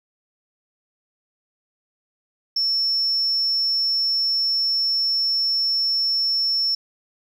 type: tone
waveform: sine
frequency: 5400 Hz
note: E8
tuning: 41 cents sharp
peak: -17 dBFS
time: 2.56-6.75 s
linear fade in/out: 5 ms
effects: tanh soft clip ceiling -15 dBFS + 9-bit